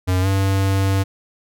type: tone with pitch glide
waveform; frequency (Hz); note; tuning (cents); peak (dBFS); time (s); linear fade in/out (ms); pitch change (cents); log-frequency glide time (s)
square; 92.1 to 97.07; F#2 to G2; -7 to -16; -16; 0.07-1.04; 20; +91; 0.21-0.27
effects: none